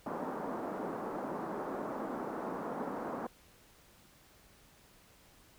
pink band-pass noise, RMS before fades -39 dBFS, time 0.06-3.27 s, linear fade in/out 5 ms, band 210 to 1200 Hz, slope 24 dB/octave, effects pink hiss -62 dBFS RMS until 5.58 s

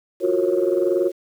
sine chord, Gb major seventh, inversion third, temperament equal with one note detuned, 349.2 / 370 / 466.2 / 546.7 Hz, F4 / Gb4 / Bb4 / Db5, 0 / 0 / 0 / -24 cents, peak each -21 / -20 / -25 / -22 dBFS, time 0.2-1.12 s, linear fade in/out 50 ms, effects tanh soft clip ceiling -9 dBFS + 8-bit

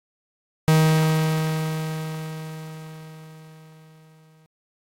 45% pulse tone with exponential decay, 157.7 Hz, D#3, 24 cents sharp, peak -13 dBFS, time 0.68-4.46 s, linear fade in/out 0 ms, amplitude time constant 820 ms, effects AAC 64 kbps

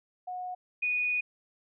sine tone pair in turn, 729 / 2471 Hz, F#5 / D#7, -26 / -13 cents, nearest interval octave + major sixth, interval 2113 cents, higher second, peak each -34 / -26 dBFS, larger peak second, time 0.27-0.55 / 0.82-1.21 s, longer second, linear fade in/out 10 ms, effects none

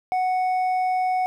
sine tone with hard clipping, 740 Hz, F#5, in tune, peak -21 dBFS, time 0.12-1.26 s, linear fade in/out 0 ms, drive 4 dB, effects none

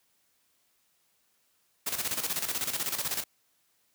white noise with tremolo, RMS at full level -30 dBFS, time 1.86-3.24 s, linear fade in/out 10 ms, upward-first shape square, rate 16 Hz, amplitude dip 65%, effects white hiss -71 dBFS RMS until 3.94 s + high-pass 60 Hz 12 dB/octave

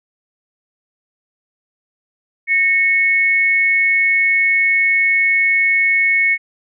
sine tone pair together, 1850 / 2200 Hz, A#6 / C#7, -14 / -14 cents, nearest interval minor third, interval 300 cents, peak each -19 / -12 dBFS, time 2.47-6.38 s, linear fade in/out 50 ms, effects none

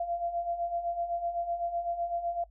sine beating tone pair, 683 / 690.9 Hz, F5 / F5, -39 / -19 cents, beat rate 7.9 Hz, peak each -37 / -31 dBFS, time 0-2.44 s, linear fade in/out 5 ms, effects noise-tail reverb RT60 0.1 s tail -19 dB re dry + added 50 Hz sine -54 dBFS peak until 2.5 s

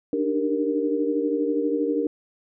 sine chord, Eb major seventh, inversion third, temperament equal with one note detuned, 293.7 / 306.1 / 392 / 466.2 Hz, D4 / Eb4 / G4 / Bb4, 0 / -28 / 0 / 0 cents, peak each -25 / -29 / -29 / -25 dBFS, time 0.13-2.07 s, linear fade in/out 2 ms, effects none

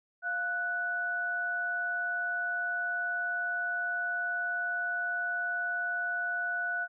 sine tone pair together, 699.2 / 1480 Hz, F5 / F#6, +2 / 0 cents, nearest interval octave + minor second, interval 1298 cents, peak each -38 / -30 dBFS, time 0.22-6.88 s, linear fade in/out 50 ms, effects none

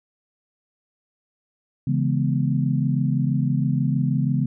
sine chord, C# minor seventh, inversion none, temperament equal, 138.59 / 164.81 / 207.7 / 246.9 Hz, C#3 / E3 / G#3 / B3, 0 / 0 / 0 / 0 cents, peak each -21 / -25 / -27 / -26 dBFS, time 1.87-4.46 s, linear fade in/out 5 ms, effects none

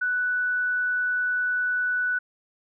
sine tone, 1485 Hz, F#6, 6 cents sharp, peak -22 dBFS, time 0.01-2.19 s, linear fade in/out 10 ms, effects none

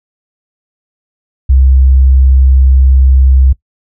sine tone, 65.8 Hz, C2, 10 cents sharp, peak -3 dBFS, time 1.49-3.53 s, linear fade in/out 10 ms, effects noise-tail reverb RT60 0.1 s tail -20 dB re dry

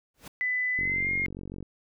pink noise with exponential growth, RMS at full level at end -39 dBFS, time 0.14-0.28 s, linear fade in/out 5 ms, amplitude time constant 30 ms
sine tone with pitch glide, 2000 to 2131 Hz, B6 to C7, +21 to +31 cents, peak -25 dBFS, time 0.41-1.26 s, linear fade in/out 0 ms, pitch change +110 cents, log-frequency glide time 0.75-1.11 s
click train, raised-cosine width 3 ms, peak -26 dBFS, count 40, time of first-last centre 0.79-1.627 s, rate 46.6 Hz
effects none

